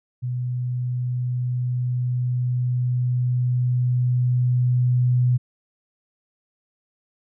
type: tone with level ramp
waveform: sine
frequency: 124.3 Hz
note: B2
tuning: 12 cents sharp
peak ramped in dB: -23 to -15 dBFS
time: 0.22-5.38 s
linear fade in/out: 20 ms
effects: none